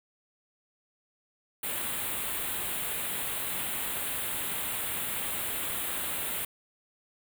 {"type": "band-stop noise", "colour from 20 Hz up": "white", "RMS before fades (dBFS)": -33, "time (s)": [1.63, 6.45], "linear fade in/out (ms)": 5, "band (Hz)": [3800, 8100], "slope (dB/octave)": 48, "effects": []}